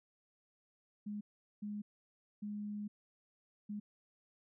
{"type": "tone bursts at uneven times", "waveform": "sine", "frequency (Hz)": 207.7, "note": "G#3", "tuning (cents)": 0, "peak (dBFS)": -39, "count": 4, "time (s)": [[1.06, 1.21], [1.62, 1.82], [2.42, 2.88], [3.69, 3.8]], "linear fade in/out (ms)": 10, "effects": []}